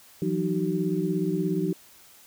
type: tone cluster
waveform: sine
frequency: 167.2 / 184.1 / 310 / 379.8 Hz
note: E3 / F#3 / D#4 / F#4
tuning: +25 / -8 / -6 / +45 cents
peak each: -29 dBFS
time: 0.22-1.73 s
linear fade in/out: 2 ms
effects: white hiss -53 dBFS RMS until 2.26 s